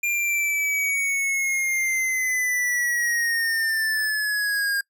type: linear sweep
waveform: square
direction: down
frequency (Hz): 2398 to 1611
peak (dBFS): -22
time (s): 0.03-4.81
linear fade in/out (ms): 5
effects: noise-tail reverb RT60 0.1 s tail -23 dB re dry